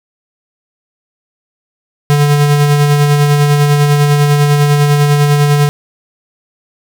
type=tone with tremolo; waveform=square; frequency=145.7 Hz; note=D3; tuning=13 cents flat; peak=-6 dBFS; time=2.1-5.69 s; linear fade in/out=0 ms; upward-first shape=sine; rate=10 Hz; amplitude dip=35%; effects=none